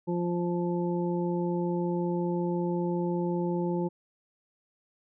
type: harmonic tone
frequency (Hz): 174.61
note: F3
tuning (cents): 0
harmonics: 1 / 2 / 3 / 5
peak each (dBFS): -29 / -30 / -37 / -38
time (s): 0.07-3.89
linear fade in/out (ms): 20
effects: none